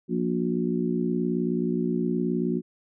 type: harmonic tone with a mistuned harmonic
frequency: 59 Hz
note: A#1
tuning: 22 cents sharp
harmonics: 3 / 4 / 5 / 6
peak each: -28 / -27 / -32 / -29 dBFS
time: 0.08-2.62 s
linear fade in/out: 50 ms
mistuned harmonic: 6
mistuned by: +41 cents
effects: none